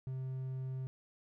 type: tone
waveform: triangle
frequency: 130.81 Hz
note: C3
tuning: in tune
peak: -35 dBFS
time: 0.07-0.87 s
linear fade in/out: 0 ms
effects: none